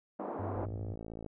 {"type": "band-pass noise", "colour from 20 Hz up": "pink", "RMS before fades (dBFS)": -39, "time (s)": [0.19, 0.66], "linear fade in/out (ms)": 10, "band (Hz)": [250, 1000], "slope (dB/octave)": 24}
{"type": "tone", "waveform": "sine", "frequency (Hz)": 98, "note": "G2", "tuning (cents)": 0, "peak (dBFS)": -37, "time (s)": [0.39, 0.95], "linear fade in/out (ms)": 5}
{"type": "click train", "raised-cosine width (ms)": 2, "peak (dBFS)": -30, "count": 40, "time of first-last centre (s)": [0.56, 1.263], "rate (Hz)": 55.5}
{"effects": []}